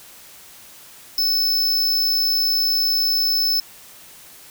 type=tone; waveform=square; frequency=5260 Hz; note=E8; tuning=5 cents flat; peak=-17 dBFS; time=1.18-3.6 s; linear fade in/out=2 ms; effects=white hiss -44 dBFS RMS until 4.5 s